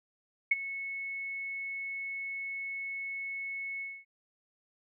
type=tone with ADSR envelope; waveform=sine; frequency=2200 Hz; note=C#7; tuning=14 cents flat; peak=-19 dBFS; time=0.51-4.05 s; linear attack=7 ms; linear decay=25 ms; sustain=-16 dB; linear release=240 ms; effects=none